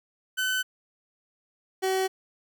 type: tone pair in turn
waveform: 30% pulse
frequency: 1516 / 379 Hz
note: F#6 / F#4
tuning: +42 / +42 cents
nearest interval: 2 octaves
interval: 2400 cents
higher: first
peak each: -22 / -21 dBFS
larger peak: second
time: 0.37-0.63 / 1.82-2.08 s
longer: neither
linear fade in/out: 20 ms
effects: none